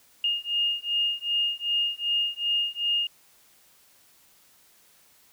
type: beating tone pair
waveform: sine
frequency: 2837 / 2839.6 Hz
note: F7 / F7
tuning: +27 / +28 cents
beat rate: 2.6 Hz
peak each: -27 / -27 dBFS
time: 0.24-3.07 s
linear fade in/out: 2 ms
effects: white hiss -59 dBFS RMS until 5.32 s